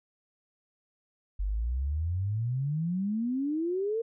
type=exponential sweep; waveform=sine; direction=up; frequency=46.25 to 466.2 Hz; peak=-27 dBFS; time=1.39-4.02 s; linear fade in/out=10 ms; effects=none